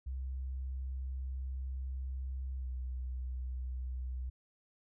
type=tone with pitch glide; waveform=sine; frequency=65.3 to 63.22 Hz; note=C2 to B1; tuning=-3 to +41 cents; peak=-36 dBFS; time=0.06-4.3 s; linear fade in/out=10 ms; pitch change=-56 cents; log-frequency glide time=2.58-2.67 s; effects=none